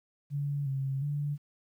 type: tone with pitch steps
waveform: sine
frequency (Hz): 143 / 135.4 / 145.4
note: D3 / C#3 / D3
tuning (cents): -46 / -40 / -17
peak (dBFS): -29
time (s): 0.3-1.38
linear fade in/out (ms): 50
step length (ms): 360
effects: 11-bit